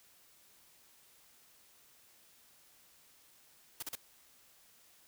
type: noise bursts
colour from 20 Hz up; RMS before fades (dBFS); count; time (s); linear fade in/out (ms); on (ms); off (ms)
white; -40; 3; 3.8-3.954; 5; 26; 38
effects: white hiss -64 dBFS RMS until 5.07 s